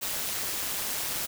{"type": "noise with amplitude modulation", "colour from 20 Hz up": "white", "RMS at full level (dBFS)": -29, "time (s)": [0.01, 1.27], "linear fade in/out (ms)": 20, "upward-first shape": "sine", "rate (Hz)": 202, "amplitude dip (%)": 60, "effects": []}